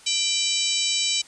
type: harmonic tone with a mistuned harmonic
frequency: 784 Hz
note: G5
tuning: in tune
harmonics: 3 / 4 / 5 / 6 / 7 / 8 / 9 / 10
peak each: -32 / -27 / -26 / -33 / -30 / -33 / -32 / -29 dBFS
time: 0.06-1.22 s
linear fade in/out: 10 ms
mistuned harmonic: 4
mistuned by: -60 cents
effects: white hiss -49 dBFS RMS until 1.27 s + resampled to 22050 Hz